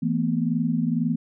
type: chord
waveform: sine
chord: E suspended fourth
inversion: none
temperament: equal with one note detuned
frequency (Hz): 164.81 / 224.9 / 246.9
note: E3 / A3 / B3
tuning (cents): 0 / +38 / 0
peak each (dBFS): -25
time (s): 0.02-1.16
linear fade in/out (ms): 10
effects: none